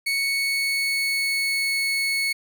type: tone with pitch glide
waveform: 30% pulse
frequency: 2217 to 2203 Hz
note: C#7 to C#7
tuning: 0 to -11 cents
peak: -19 dBFS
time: 0.06-2.33 s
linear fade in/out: 10 ms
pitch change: -11 cents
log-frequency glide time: 0.16-1.81 s
effects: none